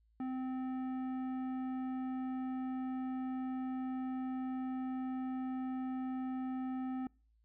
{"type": "tone with tanh clipping", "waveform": "sine", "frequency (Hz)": 258.7, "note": "C4", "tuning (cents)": -19, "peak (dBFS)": -38, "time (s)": [0.2, 7.07], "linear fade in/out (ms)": 2, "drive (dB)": 12, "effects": ["noise-tail reverb RT60 0.4 s tail -26 dB re dry", "added 55 Hz sine -68 dBFS peak until 7.44 s"]}